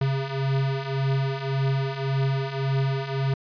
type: beating tone pair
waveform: square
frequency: 134.3 / 136.1 Hz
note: C3 / C#3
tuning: +46 / -31 cents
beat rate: 1.8 Hz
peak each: -29 / -25 dBFS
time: 0.01-3.34 s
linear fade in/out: 5 ms
effects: resampled to 11025 Hz